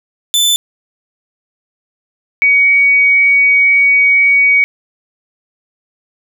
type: tone pair in turn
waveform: sawtooth / sine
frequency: 3520 / 2251 Hz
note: A7 / C#7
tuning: 0 / +26 cents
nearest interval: minor sixth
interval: 774 cents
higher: first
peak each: -6 dBFS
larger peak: neither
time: 0.34-0.56 / 2.42-4.64 s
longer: second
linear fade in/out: 0 ms
effects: none